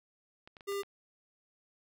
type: clicks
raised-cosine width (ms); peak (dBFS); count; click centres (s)
0.3; -35; 5; 0.475 / 0.568 / 0.608 / 0.722 / 0.833
type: tone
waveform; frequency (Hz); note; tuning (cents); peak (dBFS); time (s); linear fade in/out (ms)
square; 399.8; G4; +34; -34; 0.67-0.83; 20
effects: none